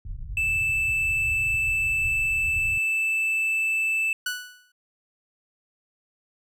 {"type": "low-pass noise", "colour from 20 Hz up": "pink", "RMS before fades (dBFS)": -35, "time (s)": [0.05, 2.78], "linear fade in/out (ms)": 2, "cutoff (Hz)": 130, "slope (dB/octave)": 48}
{"type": "tone", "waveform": "triangle", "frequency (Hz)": 2638, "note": "E7", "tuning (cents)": 1, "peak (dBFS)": -20, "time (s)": [0.37, 4.13], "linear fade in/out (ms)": 2}
{"type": "tone with exponential decay", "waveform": "sawtooth", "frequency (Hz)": 1480, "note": "F#6", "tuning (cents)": 0, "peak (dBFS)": -20, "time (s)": [4.26, 4.72], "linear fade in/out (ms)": 5, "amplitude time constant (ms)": 98}
{"effects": []}